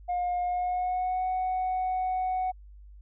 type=tone with pitch glide; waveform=sine; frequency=714 to 742.2 Hz; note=F5 to F#5; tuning=+38 to +5 cents; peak=-24 dBFS; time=0.08-2.52 s; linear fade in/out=20 ms; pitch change=+67 cents; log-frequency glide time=0.42-1.26 s; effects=tanh soft clip ceiling -24 dBFS + added 50 Hz sine -46 dBFS peak until 3.01 s